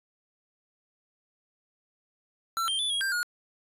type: tone with pitch steps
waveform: square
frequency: 1345 / 3166 / 3475 / 3301 / 1583 / 1438 Hz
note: E6 / G7 / A7 / G#7 / G6 / F#6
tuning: +34 / +17 / -22 / -11 / +17 / -50 cents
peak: -27 dBFS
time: 2.57-3.23 s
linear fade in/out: 0 ms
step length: 110 ms
effects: resampled to 32000 Hz